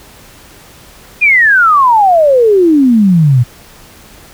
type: exponential sweep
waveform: sine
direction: down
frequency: 2489 to 116.54 Hz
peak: -4 dBFS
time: 1.21-3.44 s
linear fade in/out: 20 ms
effects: pink hiss -38 dBFS RMS until 4.33 s